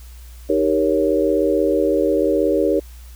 sine chord, Eb dominant seventh, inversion none, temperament equal with one note detuned, 311.1 / 392 / 468.3 / 554.4 Hz, Eb4 / G4 / Bb4 / Db5, 0 / 0 / +8 / 0 cents, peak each -20 dBFS, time 0.49-2.8 s, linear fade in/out 10 ms, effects added 60 Hz sine -36 dBFS peak until 3.15 s + white hiss -49 dBFS RMS until 3.15 s

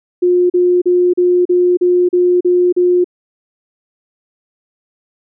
sine tone bursts, 357.1 Hz, F4, 39 cents sharp, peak -8 dBFS, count 9, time 0.22-3.044 s, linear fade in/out 10 ms, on 280 ms, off 38 ms, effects none

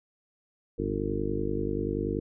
harmonic tone with a mistuned harmonic, 50.4 Hz, G1, 49 cents sharp, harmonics 1 / 2 / 3 / 4 / 5 / 6 / 7 / 8 / 9, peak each -36 / -37 / -39 / -37 / -38 / -34 / -34 / -40 / -34 dBFS, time 0.78-2.2 s, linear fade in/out 10 ms, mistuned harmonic 2, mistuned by +72 cents, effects none

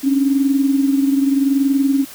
sine tone pair together, 272.9 / 293.7 Hz, C#4 / D4, -27 / 0 cents, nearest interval minor second, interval 127 cents, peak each -13 / -21 dBFS, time 0.03-2.05 s, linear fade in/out 20 ms, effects white hiss -37 dBFS RMS until 2.14 s

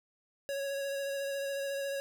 square tone with vibrato, 554.4 Hz, C#5, in tune, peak -34 dBFS, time 0.49-2 s, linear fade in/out 0 ms, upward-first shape sine, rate 14 Hz, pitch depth 17 cents each way, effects none

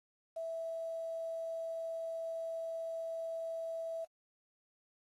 sine tone with quantisation, 657 Hz, E5, 6 cents flat, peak -37 dBFS, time 0.36-4.05 s, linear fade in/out 10 ms, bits 10, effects AAC 32 kbps

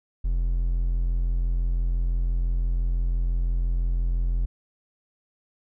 triangle tone, 42.95 Hz, F1, 28 cents flat, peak -19 dBFS, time 0.24-4.46 s, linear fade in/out 10 ms, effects none

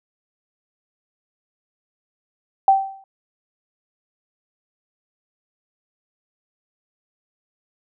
sine tone with exponential decay, 777 Hz, G5, 16 cents flat, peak -7 dBFS, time 2.68-3.04 s, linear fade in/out 2 ms, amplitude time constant 77 ms, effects none

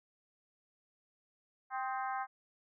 harmonic tone with a mistuned harmonic, 261.9 Hz, C4, 2 cents sharp, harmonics 3 / 4 / 5 / 6 / 7 / 8, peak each -37 / -41 / -43 / -44 / -51 / -54 dBFS, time 1.7-2.27 s, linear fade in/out 50 ms, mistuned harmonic 5, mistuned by -57 cents, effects none

